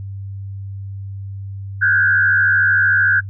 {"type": "tone with frequency modulation", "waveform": "sine", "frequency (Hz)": 1559, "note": "G6", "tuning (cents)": -10, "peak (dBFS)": -11, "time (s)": [1.81, 3.21], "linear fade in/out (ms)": 20, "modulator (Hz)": 73.3, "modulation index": 1.3, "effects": ["noise-tail reverb RT60 0.1 s tail -25 dB re dry", "added 98 Hz sine -26 dBFS peak until 3.29 s"]}